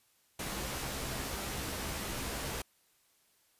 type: noise with comb filter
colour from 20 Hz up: pink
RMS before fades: -38 dBFS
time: 0.39-2.62 s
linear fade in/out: 5 ms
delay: 15 ms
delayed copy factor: +0.5
effects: white hiss -70 dBFS RMS until 3.59 s + resampled to 32000 Hz